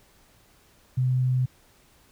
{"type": "tone", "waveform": "sine", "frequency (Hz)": 127.7, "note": "C3", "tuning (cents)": -42, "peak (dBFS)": -20, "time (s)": [0.97, 1.46], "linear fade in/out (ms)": 10, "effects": ["pink hiss -59 dBFS RMS until 2.11 s"]}